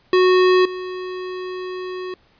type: tone with level steps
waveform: square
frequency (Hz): 368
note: F#4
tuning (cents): -9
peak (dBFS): -12 / -27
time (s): 0.13-2.14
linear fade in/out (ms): 2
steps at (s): 0.65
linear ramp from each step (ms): 5
effects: pink hiss -57 dBFS RMS until 2.39 s + resampled to 11025 Hz